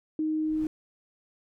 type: tone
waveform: sine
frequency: 311.4 Hz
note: D#4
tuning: 2 cents sharp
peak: -25 dBFS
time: 0.19-0.67 s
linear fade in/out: 2 ms
type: noise with exponential growth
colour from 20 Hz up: brown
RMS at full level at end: -39 dBFS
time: 0.27-0.67 s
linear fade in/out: 1 ms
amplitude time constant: 85 ms
effects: none